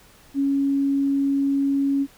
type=tone; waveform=sine; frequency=277.2 Hz; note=C#4; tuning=in tune; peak=-18 dBFS; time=0.34-2.07 s; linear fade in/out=50 ms; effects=pink hiss -52 dBFS RMS until 2.17 s